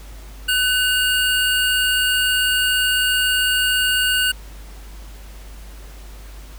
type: tone pair together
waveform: square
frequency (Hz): 1504 / 2839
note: F#6 / F7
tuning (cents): +28 / +28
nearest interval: major seventh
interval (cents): 1100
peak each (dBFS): -20 / -19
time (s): 0.48-4.32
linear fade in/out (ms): 10
effects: added 50 Hz sine -35 dBFS peak until 6.58 s + pink hiss -45 dBFS RMS until 6.58 s